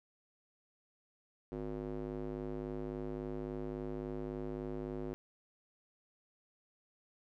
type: tone with band-pass filter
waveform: square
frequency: 51.8 Hz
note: G#1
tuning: 4 cents flat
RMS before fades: -41 dBFS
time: 1.52-5.14 s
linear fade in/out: 0 ms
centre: 360 Hz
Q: 1.9
effects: none